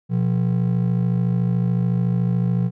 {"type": "ring-modulated tone", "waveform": "triangle", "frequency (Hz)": 150, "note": "D3", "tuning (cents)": 37, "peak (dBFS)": -12, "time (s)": [0.09, 2.71], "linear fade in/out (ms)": 50, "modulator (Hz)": 26.9, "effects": []}